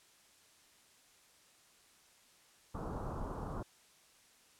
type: low-pass noise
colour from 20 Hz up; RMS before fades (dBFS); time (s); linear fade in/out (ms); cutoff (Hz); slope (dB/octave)
pink; -41; 2.74-3.63; 10; 1300; 48
effects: white hiss -65 dBFS RMS until 4.59 s + low-pass 10000 Hz 12 dB/octave